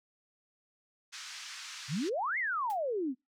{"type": "band-pass noise", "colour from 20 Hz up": "white", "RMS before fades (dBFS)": -45, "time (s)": [1.12, 2.1], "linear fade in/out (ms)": 20, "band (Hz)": [1200, 6300], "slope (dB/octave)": 24}
{"type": "exponential two-way sweep", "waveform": "sine", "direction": "up then down", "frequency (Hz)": [121.2, 2178, 240.5], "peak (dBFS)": -30, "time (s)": [1.88, 3.15], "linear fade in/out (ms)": 50, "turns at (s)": 2.38}
{"type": "noise with exponential decay", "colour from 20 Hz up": "white", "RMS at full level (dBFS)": -46, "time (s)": [2.7, 2.79], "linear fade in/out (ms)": 0, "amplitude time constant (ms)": 19}
{"effects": ["noise-tail reverb RT60 0.2 s tail -26 dB re dry"]}